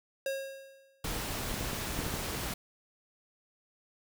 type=tone with exponential decay; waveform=square; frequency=542 Hz; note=C#5; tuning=39 cents flat; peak=-30 dBFS; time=0.26-1.05 s; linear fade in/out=2 ms; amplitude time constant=170 ms
type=noise; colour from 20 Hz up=pink; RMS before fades=-36 dBFS; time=1.04-2.54 s; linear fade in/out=5 ms
type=clicks; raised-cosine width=3 ms; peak=-24 dBFS; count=6; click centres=1.541 / 1.61 / 1.732 / 1.99 / 2.065 / 2.14 s
effects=none